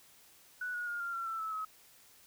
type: tone with pitch steps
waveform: sine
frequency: 1480 / 1449.5 / 1419.7 / 1390.5 / 1361.9 / 1333.9 / 1306.4 / 1279.5 Hz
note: F#6 / F#6 / F6 / F6 / F6 / E6 / E6 / D#6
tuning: 0 / -36 / +28 / -8 / -44 / +20 / -16 / +48 cents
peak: -35 dBFS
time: 0.61-1.65 s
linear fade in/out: 5 ms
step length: 130 ms
effects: white hiss -61 dBFS RMS until 2.26 s